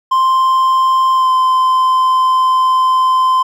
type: tone with pitch glide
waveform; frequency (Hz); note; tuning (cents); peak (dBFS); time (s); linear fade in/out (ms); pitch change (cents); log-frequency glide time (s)
triangle; 1046.5 to 1033.9; C6 to C6; 0 to -21; -7; 0.11-3.43; 10; -21; 1.13-1.29
effects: none